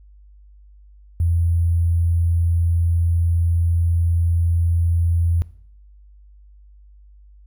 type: tone with sample-and-hold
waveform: sine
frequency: 84.7 Hz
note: E2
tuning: 48 cents sharp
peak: -15 dBFS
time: 1.2-5.42 s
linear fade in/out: 0 ms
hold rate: 11025 Hz
effects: noise-tail reverb RT60 0.6 s tail -19 dB re dry + added 50 Hz sine -44 dBFS peak until 7.46 s